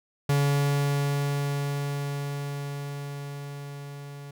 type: tone with level ramp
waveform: 45% pulse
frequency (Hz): 142.2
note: C#3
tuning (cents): +45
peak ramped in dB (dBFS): -20 to -39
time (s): 0.29-4.31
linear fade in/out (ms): 5
effects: none